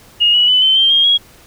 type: tone with pitch steps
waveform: sine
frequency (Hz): 2861 / 2931 / 3003 / 3077 / 3153 / 3230 / 3309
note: F7 / F#7 / F#7 / G7 / G7 / G#7 / G#7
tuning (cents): +41 / -17 / +25 / -33 / +9 / -49 / -7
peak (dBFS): -8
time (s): 0.2-1.18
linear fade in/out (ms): 20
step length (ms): 140
effects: pink hiss -44 dBFS RMS until 1.46 s